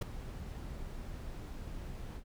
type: noise with ADSR envelope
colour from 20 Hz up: brown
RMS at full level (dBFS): -26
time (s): 0.01-2.24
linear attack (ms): 12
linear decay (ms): 6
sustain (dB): -17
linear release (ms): 79
effects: none